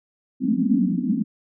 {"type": "band-pass noise", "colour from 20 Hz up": "white", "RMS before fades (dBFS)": -21, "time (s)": [0.4, 1.24], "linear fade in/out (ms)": 20, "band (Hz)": [180, 280], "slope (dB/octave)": 96, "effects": []}